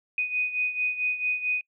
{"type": "beating tone pair", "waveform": "sine", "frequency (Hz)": [2489, 2493.5], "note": ["D#7", "D#7"], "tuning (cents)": [0, 3], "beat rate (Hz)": 4.5, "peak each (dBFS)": [-26, -31], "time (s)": [0.18, 1.61], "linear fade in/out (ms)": 2, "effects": ["noise-tail reverb RT60 0.1 s tail -26 dB re dry"]}